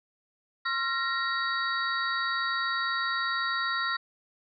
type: tone cluster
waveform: sine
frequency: 1066 / 1371 / 1872 / 3852 / 4573 Hz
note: C6 / F6 / A#6 / B7 / D8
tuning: +32 / -32 / +7 / -44 / -47 cents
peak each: -36 / -30 / -31 / -37 / -38 dBFS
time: 0.65-3.97 s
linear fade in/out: 10 ms
effects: none